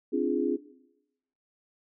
sine chord, D half-diminished seventh, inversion third, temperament equal with one note detuned, 261.6 / 293.7 / 343.8 / 415.3 Hz, C4 / D4 / F4 / Ab4, 0 / 0 / -27 / 0 cents, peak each -30 dBFS, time 0.12-0.57 s, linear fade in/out 20 ms, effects noise-tail reverb RT60 0.9 s tail -18 dB re dry

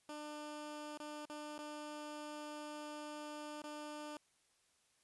15% pulse tone with dropouts, 299.2 Hz, D4, 32 cents sharp, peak -39 dBFS, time 0.09-4.17 s, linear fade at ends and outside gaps 2 ms, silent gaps 0.975-1 / 1.254-1.297 / 1.581-1.588 / 3.62-3.639 s, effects white hiss -75 dBFS RMS until 5.03 s + resampled to 24000 Hz

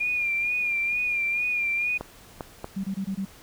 sine tone with vibrato, 2413 Hz, D7, 46 cents sharp, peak -23 dBFS, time 0-1.98 s, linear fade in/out 10 ms, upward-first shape sine, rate 2.2 Hz, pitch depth 45 cents each way
clicks, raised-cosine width 1 ms, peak -18 dBFS, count 3, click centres 2.01 / 2.408 / 2.644 s
sine tone bursts, 193.7 Hz, G3, 20 cents flat, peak -26 dBFS, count 5, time 2.76-3.253 s, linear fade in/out 10 ms, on 81 ms, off 22 ms
effects pink hiss -50 dBFS RMS until 3.42 s

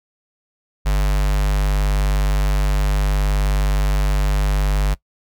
square tone with notch filter, 49.66 Hz, G1, 23 cents sharp, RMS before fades -17 dBFS, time 0.85-4.95 s, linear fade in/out 20 ms, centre 300 Hz, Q 1.2, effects noise-tail reverb RT60 0.1 s tail -20 dB re dry

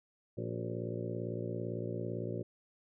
harmonic tone with a mistuned harmonic, 57.8 Hz, A#1, 14 cents flat, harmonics 2 / 3 / 4 / 5 / 6 / 7 / 8 / 9 / 10, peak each -40 / -43 / -46 / -47 / -42 / -48 / -46 / -46 / -48 dBFS, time 0.37-2.43 s, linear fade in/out 10 ms, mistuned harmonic 6, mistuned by +75 cents, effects none

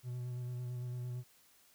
triangle tone with vibrato, 123.6 Hz, B2, 2 cents sharp, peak -36 dBFS, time 0.03-1.24 s, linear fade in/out 50 ms, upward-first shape square, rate 8.9 Hz, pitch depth 16 cents each way, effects white hiss -66 dBFS RMS until 1.74 s

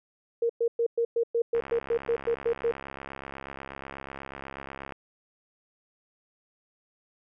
sine tone bursts, 466.2 Hz, A#4, in tune, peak -22 dBFS, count 13, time 0.42-2.715 s, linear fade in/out 5 ms, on 75 ms, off 110 ms
click train, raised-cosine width 0.5 ms, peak -23 dBFS, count 231, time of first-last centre 1.55-4.922 s, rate 68.2 Hz
effects none

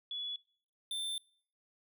sine / square tone pair in turn, 3408 / 3558 Hz, G#7 / A7, +44 / +19 cents, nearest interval minor second, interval 75 cents, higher second, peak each -37 / -36 dBFS, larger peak second, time 0.11-0.36 / 0.91-1.18 s, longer second, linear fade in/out 2 ms, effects noise-tail reverb RT60 0.6 s tail -25 dB re dry

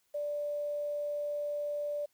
sine tone with quantisation, 586 Hz, D5, 4 cents flat, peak -32 dBFS, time 0.14-2.06 s, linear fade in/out 10 ms, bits 10, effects white hiss -74 dBFS RMS until 2.13 s

